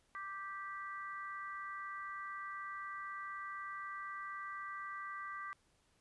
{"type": "harmonic tone", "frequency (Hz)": 392, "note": "G4", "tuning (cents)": 0, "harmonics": [3, 4, 5], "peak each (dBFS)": [-44, -49, -49], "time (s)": [0.15, 5.53], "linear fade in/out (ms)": 0, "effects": ["pink hiss -74 dBFS RMS until 6 s", "resampled to 24000 Hz"]}